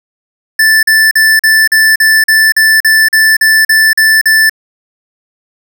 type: tone bursts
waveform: square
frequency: 1760 Hz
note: A6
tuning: in tune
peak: -5 dBFS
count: 14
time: 0.59-4.496 s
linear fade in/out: 5 ms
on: 240 ms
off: 42 ms
effects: none